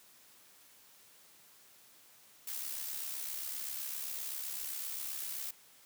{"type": "noise with amplitude modulation", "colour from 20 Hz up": "blue", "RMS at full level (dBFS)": -38, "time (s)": [2.47, 5.51], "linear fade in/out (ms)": 5, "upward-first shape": "sine", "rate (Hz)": 67.7, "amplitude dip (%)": 50, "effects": ["white hiss -61 dBFS RMS until 5.85 s", "high-pass 100 Hz 12 dB/octave"]}